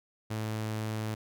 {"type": "tone", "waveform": "sawtooth", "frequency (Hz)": 109, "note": "A2", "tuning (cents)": -16, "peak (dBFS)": -28, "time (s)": [0.3, 1.15], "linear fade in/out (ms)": 10, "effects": []}